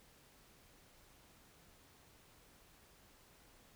silence, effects pink hiss -65 dBFS RMS until 3.75 s

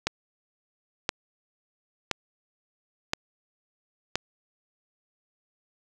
click train, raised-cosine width 0.2 ms, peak -7 dBFS, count 5, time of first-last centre 0.07-4.156 s, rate 0.979 Hz, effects none

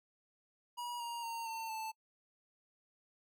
square tone with pitch steps, 963 / 942.1 / 921.6 / 901.6 / 882.1 Hz, B5 / A#5 / A#5 / A5 / A5, -44 / +18 / -20 / +42 / +4 cents, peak -40 dBFS, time 0.77-1.92 s, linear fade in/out 20 ms, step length 230 ms, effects noise-tail reverb RT60 0.1 s tail -24 dB re dry

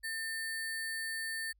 sine tone with sample-and-hold, 1800 Hz, A6, 39 cents sharp, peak -35 dBFS, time 0.03-1.53 s, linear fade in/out 20 ms, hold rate 6300 Hz, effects added 50 Hz sine -66 dBFS peak until 1.59 s

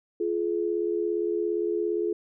sine tone pair together, 346.4 / 423.8 Hz, F4 / G#4, -14 / +35 cents, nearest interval minor third, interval 349 cents, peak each -27 dBFS, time 0.2-2.13 s, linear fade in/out 5 ms, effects none

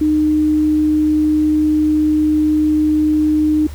sine tone, 305.6 Hz, D#4, 31 cents flat, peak -11 dBFS, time 0.01-3.67 s, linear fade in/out 5 ms, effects added 74 Hz sine -27 dBFS peak until 3.74 s + pink hiss -41 dBFS RMS until 3.74 s

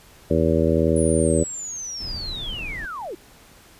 harmonic tone, 80.9 Hz, E2, 32 cents flat, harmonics 1 / 2 / 3 / 4 / 5 / 6 / 7, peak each -24 / -24 / -24 / -24 / -24 / -24 / -24 dBFS, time 0.3-1.44 s, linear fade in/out 10 ms
sine linear sweep, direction down, 9956 to 304 Hz, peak -29 dBFS, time 0.96-3.15 s, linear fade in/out 5 ms
brown noise, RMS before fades -34 dBFS, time 2-2.86 s, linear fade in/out 5 ms
effects pink hiss -50 dBFS RMS until 3.79 s + resampled to 32000 Hz

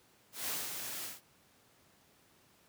white noise with ADSR envelope, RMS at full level -36 dBFS, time 0.32-1.21 s, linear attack 160 ms, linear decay 210 ms, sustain -5 dB, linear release 170 ms, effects pink hiss -66 dBFS RMS until 2.68 s + high-pass 100 Hz 12 dB/octave

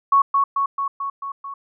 sine tone with echo, 1108.7 Hz, C#6, in tune, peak -11 dBFS, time 0.12-0.22 s, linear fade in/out 5 ms, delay 220 ms, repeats 6, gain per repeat -3 dB, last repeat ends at 1.54 s, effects none

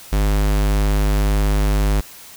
square tone, 50.9 Hz, G#1, 34 cents flat, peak -15 dBFS, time 0.12-2.01 s, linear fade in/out 10 ms, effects white hiss -40 dBFS RMS until 2.36 s

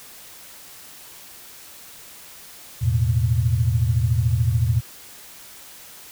sine chord, E suspended fourth, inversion none, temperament just, 82.41 / 109.88 / 123.61 Hz, E2 / A2 / B2, 0 / -2 / +2 cents, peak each -23 / -20 / -21 dBFS, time 2.81-4.81 s, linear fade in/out 20 ms, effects white hiss -43 dBFS RMS until 6.11 s

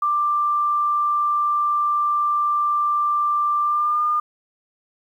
sine tone with pitch glide, 1182 to 1210.3 Hz, D6 to D#6, +11 to -48 cents, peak -17 dBFS, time 0.02-4.2 s, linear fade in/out 5 ms, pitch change +41 cents, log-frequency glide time 3.62-4.03 s, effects 9-bit

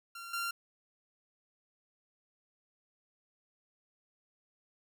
sawtooth tone pair in turn, 1377 / 1382.1 Hz, F6 / F6, -25 / -18 cents, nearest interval unison, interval 7 cents, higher second, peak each -40 / -30 dBFS, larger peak second, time 0.15-0.33 / 0.33-0.51 s, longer neither, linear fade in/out 5 ms, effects none

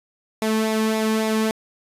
sawtooth tone with flanger, 219.2 Hz, A3, 6 cents flat, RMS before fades -21 dBFS, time 0.42-1.51 s, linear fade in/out 0 ms, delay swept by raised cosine 0.65 to 1.48 ms, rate 3.6 Hz, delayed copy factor -0.55, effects resampled to 32000 Hz

